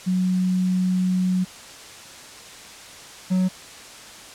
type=tone pair in turn; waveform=sine / triangle; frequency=184 / 185.17 Hz; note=F#3 / F#3; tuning=-9 / +2 cents; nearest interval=unison; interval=11 cents; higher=second; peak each=-18 / -15 dBFS; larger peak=second; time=0.06-1.45 / 3.3-3.49 s; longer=first; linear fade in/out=20 ms; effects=white hiss -41 dBFS RMS until 4.34 s + low-pass 8000 Hz 12 dB/octave